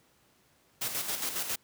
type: noise with tremolo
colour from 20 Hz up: white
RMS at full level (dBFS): -32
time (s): 0.81-1.56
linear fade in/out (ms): 10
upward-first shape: square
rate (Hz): 7.3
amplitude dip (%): 50
effects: pink hiss -66 dBFS RMS until 1.63 s + high-pass 80 Hz 12 dB/octave